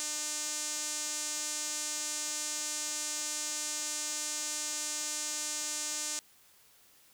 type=tone with band-pass filter; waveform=sawtooth; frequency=301.1 Hz; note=D4; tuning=43 cents sharp; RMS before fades=-36 dBFS; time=0-6.19 s; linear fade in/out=0 ms; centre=7100 Hz; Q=2.6; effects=white hiss -62 dBFS RMS until 7.13 s